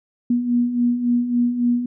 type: beating tone pair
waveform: sine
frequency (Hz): 238.8 / 242.4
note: A#3 / B3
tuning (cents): +42 / -32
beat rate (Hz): 3.6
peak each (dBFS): -24 / -17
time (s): 0.3-1.86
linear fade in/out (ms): 5
effects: none